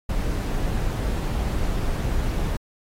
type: noise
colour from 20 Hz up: brown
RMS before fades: -24 dBFS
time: 0.09-2.57 s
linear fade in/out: 5 ms
effects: AAC 48 kbps